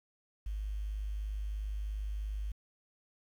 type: tone with quantisation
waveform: sine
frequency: 51.5 Hz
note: G#1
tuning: 14 cents flat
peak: -34 dBFS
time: 0.46-2.52 s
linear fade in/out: 5 ms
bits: 10
effects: none